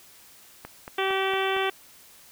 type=click train; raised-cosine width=0.5 ms; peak=-22 dBFS; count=5; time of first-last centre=0.65-1.565 s; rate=4.37 Hz
type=harmonic tone; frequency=384.9 Hz; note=G4; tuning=32 cents flat; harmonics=1 / 2 / 3 / 4 / 5 / 6 / 7 / 8 / 9; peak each=-27 / -30 / -32 / -33 / -34 / -35 / -35 / -36 / -37 dBFS; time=0.98-1.7 s; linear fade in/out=5 ms
effects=white hiss -52 dBFS RMS until 2.31 s